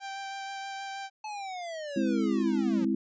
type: tone with vibrato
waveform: sawtooth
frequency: 784 Hz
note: G5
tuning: in tune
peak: -32 dBFS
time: 0-1.1 s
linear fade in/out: 50 ms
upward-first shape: sine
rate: 6.3 Hz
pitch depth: 10 cents each way
type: linear sweep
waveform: square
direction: down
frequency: 869 to 167 Hz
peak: -36 dBFS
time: 1.24-2.85 s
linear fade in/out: 5 ms
type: chord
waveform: sine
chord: Ab augmented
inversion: none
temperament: equal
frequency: 207.7 / 261.6 / 329.6 Hz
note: Ab3 / C4 / E4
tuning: 0 / 0 / 0 cents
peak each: -29 dBFS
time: 1.96-2.95 s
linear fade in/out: 5 ms
effects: resampled to 16000 Hz